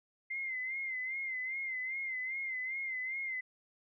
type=tone with vibrato; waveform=sine; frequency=2082 Hz; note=C7; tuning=9 cents flat; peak=-35 dBFS; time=0.3-3.41 s; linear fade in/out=10 ms; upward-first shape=sine; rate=2.5 Hz; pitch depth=63 cents each way; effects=none